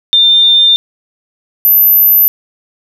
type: tone pair in turn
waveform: sine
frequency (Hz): 3602 / 12116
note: A7 / F#9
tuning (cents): +40 / +40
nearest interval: octave + major sixth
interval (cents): 2100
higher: second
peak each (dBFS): -4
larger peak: neither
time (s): 0.13-0.76 / 1.65-2.28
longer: neither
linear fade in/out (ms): 0
effects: 7-bit